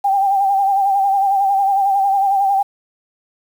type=tone with vibrato; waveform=sine; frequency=788 Hz; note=G5; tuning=9 cents sharp; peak=-12 dBFS; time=0.04-2.63 s; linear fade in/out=10 ms; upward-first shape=sine; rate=11 Hz; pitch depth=47 cents each way; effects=7-bit

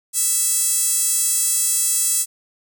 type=tone with high-pass filter; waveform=sawtooth; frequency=659.3 Hz; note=E5; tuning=in tune; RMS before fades=-19 dBFS; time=0.13-2.26 s; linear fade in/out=50 ms; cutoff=8300 Hz; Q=2.7; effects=none

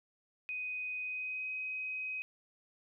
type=tone with pitch glide; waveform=sine; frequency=2500 to 2523 Hz; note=D#7 to D#7; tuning=+8 to +23 cents; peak=-36 dBFS; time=0.49-2.22 s; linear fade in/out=0 ms; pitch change=+15 cents; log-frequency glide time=1.02-1.49 s; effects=none

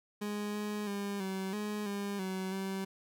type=tone with pitch steps; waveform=30% pulse; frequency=207.5 / 209 / 201.3 / 190.8 / 209.5 / 201.4 / 188.5 / 192.4 Hz; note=G#3 / G#3 / G3 / G3 / G#3 / G3 / F#3 / G3; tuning=-1 / +11 / +46 / -47 / +15 / +47 / +32 / -32 cents; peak=-32 dBFS; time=0.21-2.85 s; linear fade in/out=10 ms; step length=330 ms; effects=none

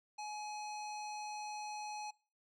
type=tone with low-pass filter; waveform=square; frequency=843 Hz; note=G#5; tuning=26 cents sharp; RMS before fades=-44 dBFS; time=0.18-2.11 s; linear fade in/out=10 ms; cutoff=6100 Hz; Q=1.8; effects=noise-tail reverb RT60 0.4 s tail -23 dB re dry

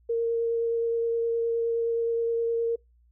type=tone with vibrato; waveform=sine; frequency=462.5 Hz; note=A#4; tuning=14 cents flat; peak=-23 dBFS; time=0.09-2.76 s; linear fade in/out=10 ms; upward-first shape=sine; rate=9.6 Hz; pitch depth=9 cents each way; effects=noise-tail reverb RT60 0.2 s tail -26 dB re dry + added 59 Hz sine -58 dBFS peak until 3.11 s

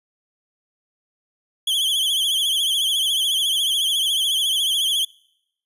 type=tone with vibrato; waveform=45% pulse; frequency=3231 Hz; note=G#7; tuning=48 cents flat; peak=-18 dBFS; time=1.67-5.05 s; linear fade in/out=5 ms; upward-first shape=triangle; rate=14 Hz; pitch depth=120 cents each way; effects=noise-tail reverb RT60 0.8 s tail -26 dB re dry + resampled to 32000 Hz

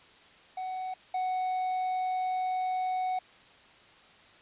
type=tone pair in turn; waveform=triangle; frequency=746 / 741.7 Hz; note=F#5 / F#5; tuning=+14 / +4 cents; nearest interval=unison; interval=10 cents; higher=first; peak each=-31 / -26 dBFS; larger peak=second; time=0.57-0.94 / 1.14-3.19 s; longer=second; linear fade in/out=5 ms; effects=white hiss -56 dBFS RMS until 4.41 s + resampled to 8000 Hz

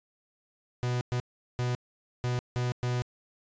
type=tone bursts at uneven times; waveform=45% pulse; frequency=123.47 Hz; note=B2; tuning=in tune; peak=-27 dBFS; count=6; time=0.83-1.01 / 1.12-1.2 / 1.59-1.75 / 2.24-2.39 / 2.56-2.72 / 2.83-3.02 s; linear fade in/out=0 ms; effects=resampled to 16000 Hz

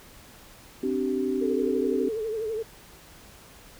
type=chord; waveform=sine; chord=C suspended second; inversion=none; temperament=equal with one note detuned; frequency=261.6 / 293.7 / 384.6 Hz; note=C4 / D4 / G4; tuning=0 / 0 / -33 cents; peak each=-28 / -31 / -27 dBFS; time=0.83-2.09 s; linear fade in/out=5 ms
type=tone with vibrato; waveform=sine; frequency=440 Hz; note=A4; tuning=in tune; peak=-27 dBFS; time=1.41-2.63 s; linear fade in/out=10 ms; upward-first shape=triangle; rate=12 Hz; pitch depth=87 cents each way
effects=pink hiss -50 dBFS RMS until 3.79 s

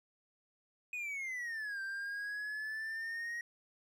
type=exponential two-way sweep; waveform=triangle; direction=down then up; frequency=2510 to 1568 to 1892 Hz; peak=-36 dBFS; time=0.93-3.41 s; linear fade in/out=2 ms; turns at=1.81 s; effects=none

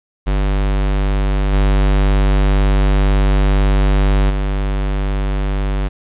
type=tone with level steps; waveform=square; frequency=49 Hz; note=G1; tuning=in tune; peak=-14 / -11 / -16 dBFS; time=0.26-5.89 s; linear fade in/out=20 ms; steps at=1.52 / 4.29 s; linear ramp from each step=20 ms; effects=resampled to 8000 Hz + 8-bit

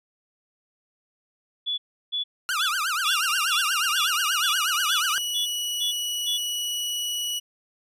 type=tone bursts; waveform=sine; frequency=3430 Hz; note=A7; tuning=45 cents flat; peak=-24 dBFS; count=11; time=1.66-6.38 s; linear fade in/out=20 ms; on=120 ms; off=340 ms
type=tone with vibrato; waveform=sawtooth; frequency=1368 Hz; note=F6; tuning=36 cents flat; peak=-20 dBFS; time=2.49-5.18 s; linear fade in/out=0 ms; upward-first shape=triangle; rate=8.3 Hz; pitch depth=290 cents each way
type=tone with pitch glide; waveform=sawtooth; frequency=2794 to 2933 Hz; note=F7 to F#7; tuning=0 to -16 cents; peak=-23 dBFS; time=3.05-7.4 s; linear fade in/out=20 ms; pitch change=+84 cents; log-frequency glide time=3.65-5.07 s
effects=resampled to 32000 Hz

